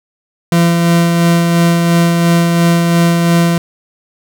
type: tone with tremolo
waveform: 40% pulse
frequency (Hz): 170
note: F3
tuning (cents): -46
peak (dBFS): -6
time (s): 0.52-3.58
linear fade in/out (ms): 2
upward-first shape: sine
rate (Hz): 2.9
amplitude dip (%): 30
effects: none